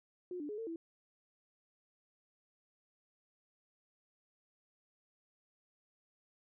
sine tone with pitch steps, 359.7 / 294.1 / 419.1 / 451.6 / 330.8 Hz, F#4 / D4 / G#4 / A4 / E4, -49 / +3 / +16 / +45 / +6 cents, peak -39 dBFS, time 0.31-0.76 s, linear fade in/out 2 ms, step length 90 ms, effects none

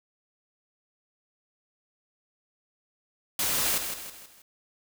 white noise with echo, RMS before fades -27 dBFS, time 3.39-3.78 s, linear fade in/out 2 ms, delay 160 ms, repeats 4, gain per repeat -7 dB, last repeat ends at 4.42 s, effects none

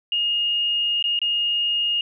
sine tone with dropouts, 2849 Hz, F7, 34 cents sharp, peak -19 dBFS, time 0.12-2.01 s, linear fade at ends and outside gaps 2 ms, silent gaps 1.026-1.04 / 1.191-1.216 s, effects none

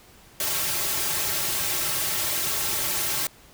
white noise with comb filter, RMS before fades -26 dBFS, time 0.4-3.27 s, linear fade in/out 2 ms, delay 4.1 ms, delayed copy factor -0.9, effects pink hiss -52 dBFS RMS until 3.53 s

